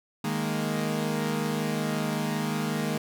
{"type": "chord", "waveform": "sawtooth", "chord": "D# suspended fourth", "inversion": "none", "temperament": "equal", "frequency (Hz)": [155.56, 207.7, 233.1], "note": ["D#3", "G#3", "A#3"], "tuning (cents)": [0, 0, 0], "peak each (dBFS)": -27, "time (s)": [0.24, 2.98], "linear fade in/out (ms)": 5, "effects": []}